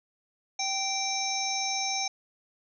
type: harmonic tone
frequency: 779 Hz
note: G5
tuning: 11 cents flat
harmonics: 1 / 3 / 5 / 7 / 8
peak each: -33 / -35 / -37 / -33 / -33 dBFS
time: 0.59-2.08 s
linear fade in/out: 5 ms
effects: none